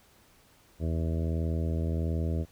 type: harmonic tone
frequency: 81.4 Hz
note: E2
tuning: 21 cents flat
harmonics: 1 / 2 / 3 / 4 / 5 / 6 / 7 / 8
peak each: -28 / -34 / -38 / -40 / -42 / -44 / -45 / -46 dBFS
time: 0.79-2.46 s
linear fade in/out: 50 ms
effects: pink hiss -61 dBFS RMS until 2.51 s